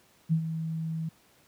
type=tone with ADSR envelope; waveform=sine; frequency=161.4 Hz; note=E3; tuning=36 cents flat; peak=-19 dBFS; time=0.29-1.09 s; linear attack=32 ms; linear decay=84 ms; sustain=-10 dB; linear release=7 ms; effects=pink hiss -62 dBFS RMS until 1.47 s + high-pass 100 Hz 12 dB/octave